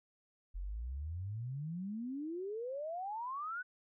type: exponential sweep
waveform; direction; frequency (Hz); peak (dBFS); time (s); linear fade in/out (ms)
sine; up; 42.35 to 1520; -38; 0.54-3.63; 20
effects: none